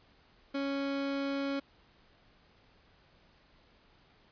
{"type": "tone", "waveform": "30% pulse", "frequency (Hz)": 277.2, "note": "C#4", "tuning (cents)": 0, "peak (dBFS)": -29, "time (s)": [0.54, 1.6], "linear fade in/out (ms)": 10, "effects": ["pink hiss -64 dBFS RMS until 4.31 s", "resampled to 11025 Hz"]}